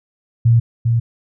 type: tone with echo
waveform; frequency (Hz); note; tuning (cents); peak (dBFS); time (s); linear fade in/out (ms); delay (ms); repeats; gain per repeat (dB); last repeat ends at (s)
sine; 116.54; A#2; 0; -8; 0.45-0.6; 10; 400; 1; -4; 1
effects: none